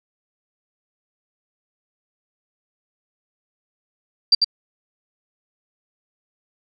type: tone with echo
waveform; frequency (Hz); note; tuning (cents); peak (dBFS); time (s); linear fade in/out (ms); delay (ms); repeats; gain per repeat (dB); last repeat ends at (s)
sine; 4699; D8; 0; -9; 4.32-4.35; 5; 95; 1; -4; 4.445
effects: none